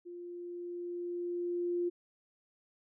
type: tone with level ramp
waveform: sine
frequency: 350 Hz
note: F4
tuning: 4 cents sharp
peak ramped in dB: -43 to -29 dBFS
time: 0.05-1.9 s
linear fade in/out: 20 ms
effects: none